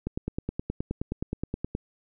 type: click train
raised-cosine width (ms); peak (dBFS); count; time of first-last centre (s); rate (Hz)
3; -16; 17; 0.07-1.751; 9.52
effects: none